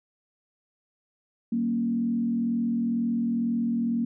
sine tone with frequency modulation, 233.2 Hz, A#3, 1 cent sharp, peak -23 dBFS, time 1.52-4.05 s, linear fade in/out 5 ms, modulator 42.1 Hz, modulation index 0.59, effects none

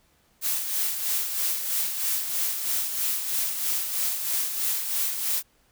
blue noise with tremolo, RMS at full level -25 dBFS, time 0.41-5.43 s, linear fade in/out 50 ms, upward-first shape sine, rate 3.1 Hz, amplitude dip 50%, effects pink hiss -64 dBFS RMS until 5.71 s

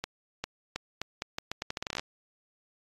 accelerating click train, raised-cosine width 0.2 ms, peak -15 dBFS, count 18, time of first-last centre 0.04-1.995 s, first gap 400 ms, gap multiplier 0.8, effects AAC 32 kbps

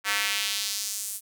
square tone with high-pass filter sweep, 102.4 Hz, G#2, 24 cents flat, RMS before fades -29 dBFS, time 0.04-1.21 s, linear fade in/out 50 ms, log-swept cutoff 1600 to 10000 Hz, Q 1.4, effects none

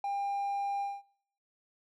triangle tone with ADSR envelope, 800 Hz, G5, 35 cents sharp, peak -27 dBFS, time 0.04-1.02 s, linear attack 3 ms, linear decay 6 ms, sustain -2 dB, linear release 210 ms, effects noise-tail reverb RT60 0.6 s tail -18 dB re dry + tanh soft clip ceiling -23 dBFS

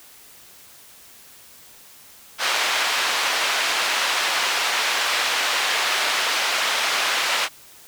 white band-pass noise, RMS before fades -22 dBFS, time 2.38-7.49 s, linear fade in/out 50 ms, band 670 to 3500 Hz, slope 12 dB/octave, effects white hiss -47 dBFS RMS until 7.87 s

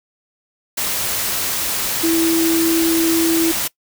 sine tone in noise, 329.6 Hz, E4, in tune, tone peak -14 dBFS, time 2.03-3.52 s, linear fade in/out 10 ms, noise white, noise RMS -21 dBFS, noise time 0.77-3.68 s, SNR +4 dB, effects noise-tail reverb RT60 0.1 s tail -21 dB re dry

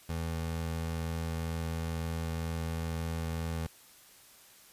25% pulse tone, 82.1 Hz, E2, 6 cents flat, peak -29 dBFS, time 0.09-3.67 s, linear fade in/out 5 ms, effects white hiss -57 dBFS RMS until 4.72 s + resampled to 32000 Hz

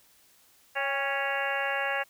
harmonic tone with a mistuned harmonic, 277.2 Hz, C#4, in tune, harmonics 2 / 3 / 4 / 5 / 6 / 7 / 8 / 9 / 10, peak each -34 / -34 / -38 / -39 / -32 / -36 / -38 / -44 / -36 dBFS, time 0.75-2.04 s, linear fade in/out 20 ms, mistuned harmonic 3, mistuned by -42 cents, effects white hiss -61 dBFS RMS until 2.09 s

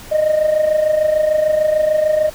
sine tone with amplitude modulation, 616 Hz, D#5, 17 cents flat, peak -7 dBFS, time 0.11-2.3 s, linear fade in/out 20 ms, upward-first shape sine, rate 26.7 Hz, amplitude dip 70%, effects tanh soft clip ceiling -9 dBFS + pink hiss -37 dBFS RMS until 2.34 s

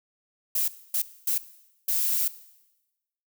violet noise bursts at uneven times, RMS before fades -25 dBFS, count 4, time 0.55-0.68 / 0.94-1.02 / 1.27-1.38 / 1.88-2.28 s, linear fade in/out 5 ms, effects noise-tail reverb RT60 1.0 s tail -17 dB re dry

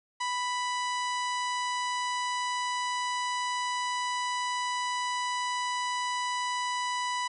harmonic tone, 989 Hz, B5, 2 cents sharp, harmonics 1 / 2 / 3 / 4 / 5 / 6 / 7 / 8 / 9, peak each -30 / -36 / -40 / -42 / -44 / -46 / -47 / -48 / -49 dBFS, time 0.2-7.28 s, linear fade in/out 10 ms, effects none

